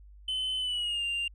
sine tone with pitch glide, 3042 to 2790 Hz, F#7 to F7, +47 to -2 cents, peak -26 dBFS, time 0.28-1.28 s, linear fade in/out 5 ms, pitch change -149 cents, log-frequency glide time 0.58-1.04 s, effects tanh soft clip ceiling -28 dBFS + added 50 Hz sine -49 dBFS peak until 1.34 s

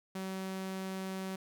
sawtooth tone, 189.9 Hz, F#3, 45 cents sharp, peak -33 dBFS, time 0.15-1.36 s, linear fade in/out 5 ms, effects none

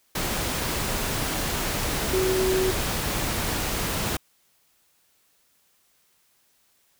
sine tone in noise, 375.4 Hz, F#4, 25 cents sharp, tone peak -21 dBFS, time 2.13-2.71 s, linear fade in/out 5 ms, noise pink, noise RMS -27 dBFS, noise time 0.15-4.17 s, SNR +3 dB, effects white hiss -65 dBFS RMS until 6.99 s

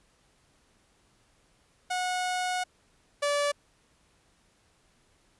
sawtooth tone pair in turn, 730 / 577.9 Hz, F#5 / D5, -24 / -28 cents, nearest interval major third, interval 404 cents, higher first, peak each -24 / -21 dBFS, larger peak second, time 1.9-2.64 / 3.22-3.52 s, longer first, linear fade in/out 10 ms, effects pink hiss -66 dBFS RMS until 5.39 s + resampled to 24000 Hz

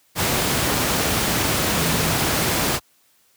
sine tone in noise, 164.1 Hz, E3, 8 cents flat, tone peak -25 dBFS, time 1.76-2.17 s, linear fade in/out 50 ms, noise pink, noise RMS -20 dBFS, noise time 0.15-2.8 s, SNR -8 dB, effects white hiss -60 dBFS RMS until 3.36 s + high-pass 80 Hz 12 dB/octave

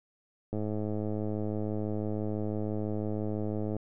click train, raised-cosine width 2 ms, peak -21 dBFS, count 344, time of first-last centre 0.53-3.766 s, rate 106 Hz, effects none

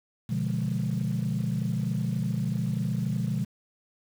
sine chord, B diminished seventh, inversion none, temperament equal, 123.47 / 146.83 / 174.61 / 207.7 Hz, B2 / D3 / F3 / Ab3, 0 / 0 / 0 / 0 cents, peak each -29 / -31 / -30 / -31 dBFS, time 0.29-3.45 s, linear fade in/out 10 ms, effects tanh soft clip ceiling -19 dBFS + 8-bit

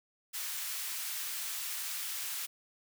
white high-pass noise, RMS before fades -38 dBFS, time 0.33-2.47 s, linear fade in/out 20 ms, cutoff 1300 Hz, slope 12 dB/octave, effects none

